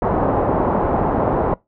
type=low-pass noise; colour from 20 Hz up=white; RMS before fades=-18 dBFS; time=0.02-1.54 s; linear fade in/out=2 ms; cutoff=880 Hz; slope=24 dB/octave; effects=noise-tail reverb RT60 0.2 s tail -23 dB re dry